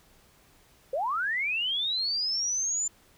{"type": "linear sweep", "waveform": "sine", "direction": "up", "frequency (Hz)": [494.1, 7180], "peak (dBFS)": -26, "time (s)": [0.93, 2.88], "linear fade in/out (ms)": 5, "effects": ["pink hiss -60 dBFS RMS until 3.17 s"]}